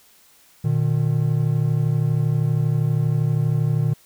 triangle tone pair together, 119.61 / 152.2 Hz, A#2 / D#3, +45 / -38 cents, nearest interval major third, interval 417 cents, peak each -18 dBFS, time 0.64-3.94 s, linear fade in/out 10 ms, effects white hiss -54 dBFS RMS until 4.05 s

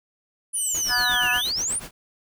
sine exponential two-way sweep, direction down then up, 10110 to 2545 to 10000 Hz, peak -23 dBFS, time 0.53-1.8 s, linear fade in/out 20 ms, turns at 1.31 s
10% pulse tone with pitch glide, 2982 to 3038 Hz, F#7 to F#7, +13 to +45 cents, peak -23 dBFS, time 0.54-1.51 s, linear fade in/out 50 ms, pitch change +32 cents, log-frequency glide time 0.87-1.4 s
pink noise with tremolo, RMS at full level -36 dBFS, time 0.74-1.91 s, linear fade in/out 5 ms, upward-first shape sine, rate 8.4 Hz, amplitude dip 85%
harmonic tone, 245.1 Hz, B3, 13 cents flat, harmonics 3 / 4 / 5 / 6 / 7, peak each -31 / -31 / -33 / -27 / -23 dBFS, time 0.88-1.42 s, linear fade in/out 50 ms
effects none

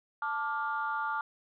sine chord, D minor, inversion second, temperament just, 881 / 1174.7 / 1409.6 Hz, A5 / D6 / F6, +2 / 0 / +16 cents, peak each -34 dBFS, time 0.22-1.21 s, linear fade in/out 2 ms, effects tanh soft clip ceiling -22 dBFS

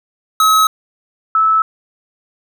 square / sine tone pair in turn, 1282 / 1306.7 Hz, E6 / E6, -49 / -16 cents, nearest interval unison, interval 33 cents, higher second, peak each -9 dBFS, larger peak neither, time 0.4-0.67 / 1.35-1.62 s, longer neither, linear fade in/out 2 ms, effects none

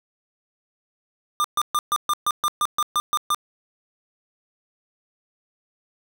square tone bursts, 1200 Hz, D6, 37 cents sharp, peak -19 dBFS, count 12, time 1.4-3.346 s, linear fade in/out 0 ms, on 43 ms, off 130 ms, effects none

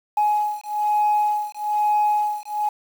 sine beating tone pair, 839 / 840.1 Hz, G#5 / G#5, +17 / +20 cents, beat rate 1.1 Hz, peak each -20 dBFS, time 0.17-2.69 s, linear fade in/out 5 ms, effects tanh soft clip ceiling -13 dBFS + 7-bit

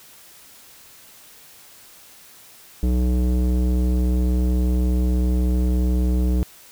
square tone with low-pass filter, 61.74 Hz, B1, in tune, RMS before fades -19 dBFS, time 2.83-6.43 s, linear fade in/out 0 ms, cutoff 360 Hz, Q 1.2, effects white hiss -47 dBFS RMS until 6.71 s

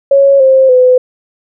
sine tone with pitch steps, 553 / 528.6 / 505.3 Hz, C#5 / C5 / B4, -4 / +18 / +40 cents, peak -3 dBFS, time 0.11-0.98 s, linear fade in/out 5 ms, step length 290 ms, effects none

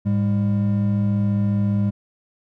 triangle tone pair together, 106.6 / 201.2 Hz, G#2 / G3, +46 / +45 cents, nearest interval major seventh, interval 1099 cents, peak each -18 dBFS, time 0.05-1.91 s, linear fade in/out 20 ms, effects none

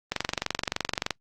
click train, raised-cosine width 0.2 ms, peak -8 dBFS, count 24, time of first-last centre 0.12-1.107 s, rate 23.3 Hz, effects noise-tail reverb RT60 0.1 s tail -25 dB re dry + Opus 24 kbps

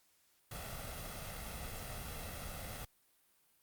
pink noise with comb filter, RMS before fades -44 dBFS, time 0.51-2.85 s, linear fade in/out 5 ms, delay 1.5 ms, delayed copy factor +0.6, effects white hiss -72 dBFS RMS until 3.62 s + Opus 48 kbps

